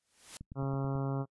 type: noise with exponential growth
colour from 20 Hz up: white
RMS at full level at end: -43 dBFS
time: 0-0.37 s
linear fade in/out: 0 ms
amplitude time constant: 79 ms
type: click train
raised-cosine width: 5 ms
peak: -32 dBFS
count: 6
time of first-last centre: 0.41-0.955 s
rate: 9.17 Hz
type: harmonic tone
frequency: 136.6 Hz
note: C#3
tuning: 25 cents flat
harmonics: 1 / 2 / 3 / 4 / 5 / 6 / 7 / 8 / 9 / 10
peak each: -32 / -38 / -42 / -44 / -46 / -48 / -49 / -50 / -51 / -52 dBFS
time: 0.55-1.26 s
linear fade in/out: 50 ms
effects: noise-tail reverb RT60 0.1 s tail -26 dB re dry + resampled to 24000 Hz

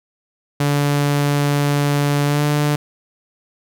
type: tone with pitch glide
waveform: sawtooth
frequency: 144.1 to 147.47 Hz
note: D3 to D3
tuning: -33 to +8 cents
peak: -11 dBFS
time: 0.6-2.76 s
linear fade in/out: 5 ms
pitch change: +41 cents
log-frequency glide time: 2.25-2.43 s
effects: none

